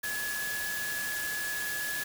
sine tone in noise, 1694 Hz, G#6, 34 cents sharp, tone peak -33 dBFS, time 0.03-2.04 s, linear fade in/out 10 ms, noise white, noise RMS -37 dBFS, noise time 0.03-2.04 s, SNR +1 dB, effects none

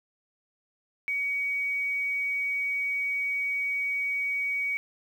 sine tone with quantisation, 2255 Hz, C#7, 29 cents sharp, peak -26 dBFS, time 1.08-4.77 s, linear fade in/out 0 ms, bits 9, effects none

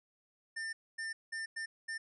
square tone bursts at uneven times, 1798 Hz, A6, 37 cents sharp, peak -38 dBFS, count 5, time 0.56-0.73 / 0.98-1.13 / 1.32-1.46 / 1.56-1.66 / 1.88-1.98 s, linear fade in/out 10 ms, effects resampled to 24000 Hz

